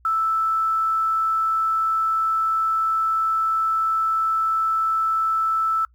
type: tone with quantisation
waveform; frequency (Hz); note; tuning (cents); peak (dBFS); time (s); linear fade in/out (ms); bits
sine; 1318.5; E6; 0; -18; 0.05-5.85; 2; 8
effects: noise-tail reverb RT60 0.1 s tail -24 dB re dry + added 60 Hz sine -53 dBFS peak until 5.94 s